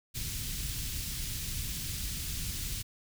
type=band-stop noise; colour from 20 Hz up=pink; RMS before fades=-36 dBFS; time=0.14-2.83 s; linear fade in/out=20 ms; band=140 to 3400 Hz; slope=12 dB/octave; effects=none